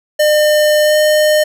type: tone with pitch glide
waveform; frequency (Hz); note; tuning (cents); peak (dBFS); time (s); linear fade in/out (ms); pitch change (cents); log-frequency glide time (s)
square; 604 to 609.3; D5 to D#5; +48 to -36; -9; 0.19-1.44; 10; +16; 0.83-0.96
effects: none